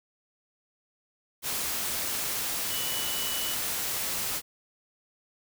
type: tone in noise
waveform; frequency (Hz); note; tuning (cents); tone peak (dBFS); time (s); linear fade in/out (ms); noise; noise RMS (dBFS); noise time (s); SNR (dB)
sine; 2960; F#7; 0; -35; 2.69-3.57; 50; white; -31; 1.42-4.42; -7
effects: none